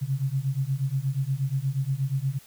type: beating tone pair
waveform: sine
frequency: 131.2 / 139.6 Hz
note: C3 / C#3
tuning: +5 / +13 cents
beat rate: 8.4 Hz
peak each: -27 dBFS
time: 0.01-2.39 s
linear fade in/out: 20 ms
effects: white hiss -53 dBFS RMS until 2.46 s